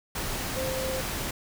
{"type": "tone in noise", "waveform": "sine", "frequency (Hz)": 523.3, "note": "C5", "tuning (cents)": 0, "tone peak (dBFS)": -30, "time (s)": [0.56, 1.01], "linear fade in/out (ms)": 5, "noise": "pink", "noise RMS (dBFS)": -32, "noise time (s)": [0.15, 1.31], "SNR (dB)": -1, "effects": []}